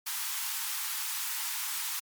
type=high-pass noise; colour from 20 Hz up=white; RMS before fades=-34 dBFS; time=0.06-2 s; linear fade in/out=10 ms; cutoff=820 Hz; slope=96 dB/octave; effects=MP3 96 kbps